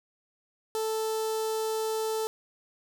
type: tone with notch filter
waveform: sawtooth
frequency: 440 Hz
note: A4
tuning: in tune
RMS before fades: -30 dBFS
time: 0.75-2.27 s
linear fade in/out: 0 ms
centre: 2100 Hz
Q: 0.79
effects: none